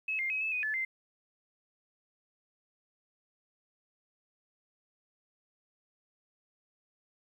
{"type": "tone with pitch steps", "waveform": "sine", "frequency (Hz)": [2580, 2111, 2544, 2612, 2492, 1732, 2081], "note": ["E7", "C7", "D#7", "E7", "D#7", "A6", "C7"], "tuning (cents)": [-38, 15, 38, -17, 2, -28, -10], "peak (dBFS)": -30, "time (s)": [0.08, 0.85], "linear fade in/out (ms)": 5, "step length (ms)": 110, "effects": ["11-bit"]}